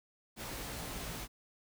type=noise with comb filter; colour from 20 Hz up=pink; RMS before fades=-42 dBFS; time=0.36-1.28 s; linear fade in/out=50 ms; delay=18 ms; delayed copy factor=+0.55; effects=none